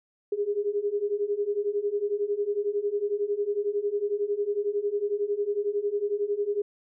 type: beating tone pair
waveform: sine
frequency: 403.5 / 414.5 Hz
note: G#4 / G#4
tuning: -50 / -3 cents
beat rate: 11 Hz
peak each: -29 / -27 dBFS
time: 0.32-6.62 s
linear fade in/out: 5 ms
effects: none